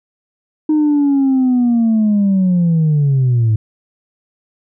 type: linear sweep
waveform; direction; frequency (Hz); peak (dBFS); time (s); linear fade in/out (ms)
sine; down; 310 to 106.3; -8; 0.69-3.56; 5
effects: tanh soft clip ceiling -8 dBFS